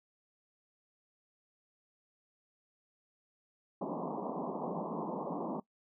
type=band-pass noise; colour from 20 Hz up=pink; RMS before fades=-38 dBFS; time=3.81-5.6 s; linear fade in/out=5 ms; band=160 to 1100 Hz; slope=96 dB/octave; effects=noise-tail reverb RT60 0.1 s tail -20 dB re dry